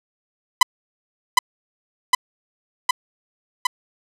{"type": "tone with echo", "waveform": "sawtooth", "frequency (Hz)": 1004, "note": "B5", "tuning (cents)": 28, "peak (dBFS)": -3, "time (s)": [0.61, 0.63], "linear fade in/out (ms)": 5, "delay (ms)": 760, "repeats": 4, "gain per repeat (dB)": -2, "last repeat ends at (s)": 3.67, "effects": ["low-pass 12000 Hz 12 dB/octave"]}